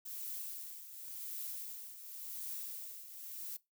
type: noise with tremolo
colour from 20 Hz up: violet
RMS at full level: -42 dBFS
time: 0.05-3.57 s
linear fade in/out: 10 ms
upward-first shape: triangle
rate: 0.91 Hz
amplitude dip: 70%
effects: noise-tail reverb RT60 0.2 s tail -20 dB re dry